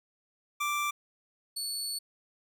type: tone pair in turn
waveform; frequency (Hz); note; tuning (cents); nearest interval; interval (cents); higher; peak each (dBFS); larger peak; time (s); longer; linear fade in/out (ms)
25% pulse; 1174.7 / 4435; D6 / C#8; 0 / 0; octave + major seventh; 2300; second; -25 / -28; first; 0.6-0.91 / 1.56-1.99; second; 10
effects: none